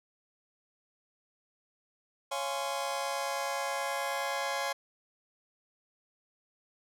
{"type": "chord", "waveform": "sawtooth", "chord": "Db major seventh", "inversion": "none", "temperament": "just", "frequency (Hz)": [554.4, 693, 831.5, 1039.4], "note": ["Db5", "F5", "Ab5", "C6"], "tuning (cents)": [0, -14, 2, -12], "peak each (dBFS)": [-32, -35, -33, -34], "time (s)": [2.31, 4.73], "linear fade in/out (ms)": 10, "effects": ["low-pass 12000 Hz 12 dB/octave"]}